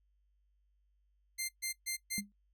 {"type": "tone bursts", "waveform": "10% pulse", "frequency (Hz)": 2093, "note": "C7", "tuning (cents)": 0, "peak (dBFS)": -26, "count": 4, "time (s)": [1.38, 2.21], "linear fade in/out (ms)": 20, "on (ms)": 110, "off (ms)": 130}
{"type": "tone with exponential decay", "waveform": "sine", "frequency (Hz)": 202.9, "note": "G#3", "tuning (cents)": -40, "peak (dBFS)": -33, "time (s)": [2.18, 2.32], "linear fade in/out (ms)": 0, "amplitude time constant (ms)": 30}
{"effects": ["noise-tail reverb RT60 0.1 s tail -18 dB re dry", "added 50 Hz sine -70 dBFS peak until 2.53 s"]}